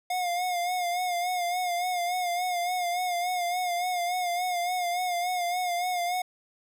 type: tone with vibrato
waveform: square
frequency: 714 Hz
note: F5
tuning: 38 cents sharp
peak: -27 dBFS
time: 0.1-6.22 s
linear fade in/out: 5 ms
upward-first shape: sine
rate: 3.5 Hz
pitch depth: 50 cents each way
effects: none